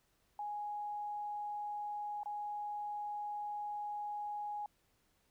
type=tone with dropouts; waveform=sine; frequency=830.6 Hz; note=G#5; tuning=in tune; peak=-38 dBFS; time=0.39-4.66 s; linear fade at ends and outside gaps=2 ms; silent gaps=2.233-2.258 s; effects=pink hiss -75 dBFS RMS until 5.3 s